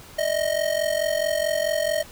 square ring-modulated tone, 623 Hz, D#5, 2 cents sharp, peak -19 dBFS, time 0.18-2.03 s, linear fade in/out 10 ms, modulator 22.3 Hz, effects pink hiss -45 dBFS RMS until 2.11 s

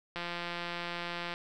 click train, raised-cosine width 0.3 ms, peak -21 dBFS, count 205, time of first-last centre 0.16-1.339 s, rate 173 Hz, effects none

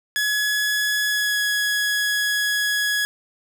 sawtooth tone with pitch glide, 1691 to 1676.4 Hz, G#6 to G#6, +31 to +16 cents, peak -16 dBFS, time 0.16-3.05 s, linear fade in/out 0 ms, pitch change -15 cents, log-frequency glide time 1.07-1.4 s, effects none

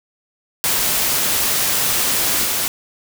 white noise with level steps, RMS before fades -18 / -20 dBFS, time 0.64-2.68 s, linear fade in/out 0 ms, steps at 2.44 s, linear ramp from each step 20 ms, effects none

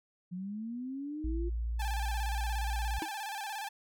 sine linear sweep, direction up, 174.61 to 351 Hz, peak -36 dBFS, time 0.31-1.5 s, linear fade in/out 20 ms
sine tone, 57.3 Hz, A#1, 29 cents flat, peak -31 dBFS, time 1.24-2.99 s, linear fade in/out 5 ms
sawtooth tone with vibrato, 831 Hz, G#5, 1 cent sharp, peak -33 dBFS, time 1.79-3.69 s, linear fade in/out 10 ms, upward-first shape square, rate 17 Hz, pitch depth 76 cents each way
square tone with exponential decay, 320.5 Hz, E4, 49 cents flat, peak -31 dBFS, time 3.02-3.1 s, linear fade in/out 1 ms, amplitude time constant 16 ms
effects none

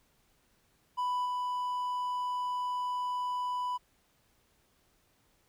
triangle tone with level steps, 992 Hz, B5, 7 cents sharp, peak -27 / -29 dBFS, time 0.97-3.78 s, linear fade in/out 20 ms, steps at 1.25 s, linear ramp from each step 10 ms, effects pink hiss -70 dBFS RMS until 5.48 s

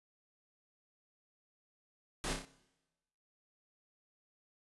pink noise with echo, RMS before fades -38 dBFS, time 2.24-2.33 s, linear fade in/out 0 ms, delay 30 ms, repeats 4, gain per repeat -4 dB, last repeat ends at 2.45 s, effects noise-tail reverb RT60 1.0 s tail -19 dB re dry + resampled to 24000 Hz

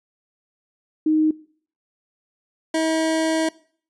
sine / 25% pulse tone pair in turn, 311.1 / 320.4 Hz, D#4 / E4, 0 / -49 cents, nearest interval minor second, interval 51 cents, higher second, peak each -15 dBFS, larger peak neither, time 1.06-1.31 / 2.74-3.49 s, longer second, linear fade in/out 5 ms, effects noise-tail reverb RT60 0.5 s tail -21 dB re dry + resampled to 24000 Hz

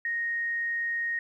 sine tone, 1864.7 Hz, A#6, in tune, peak -27 dBFS, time 0.05-1.19 s, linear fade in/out 2 ms, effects 11-bit

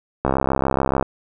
click train, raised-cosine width 1 ms, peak -4 dBFS, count 53, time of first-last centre 0.25-1.026 s, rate 67 Hz, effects none

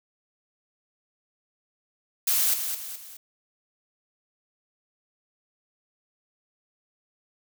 blue noise with echo, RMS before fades -23 dBFS, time 2.27-2.54 s, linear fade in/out 5 ms, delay 210 ms, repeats 3, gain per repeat -7 dB, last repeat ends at 3.17 s, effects none

